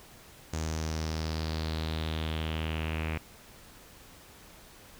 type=tone with low-pass filter sweep; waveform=sawtooth; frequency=79.3 Hz; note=D#2; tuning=33 cents sharp; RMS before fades=-33 dBFS; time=0.53-3.18 s; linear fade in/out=5 ms; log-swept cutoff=6800 to 2400 Hz; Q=4.3; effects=pink hiss -53 dBFS RMS until 4.99 s